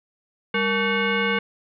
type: tone with frequency modulation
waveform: sine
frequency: 864 Hz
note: A5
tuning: 32 cents flat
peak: -19 dBFS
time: 0.54-1.39 s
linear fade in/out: 5 ms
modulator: 665 Hz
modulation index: 2.8
effects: none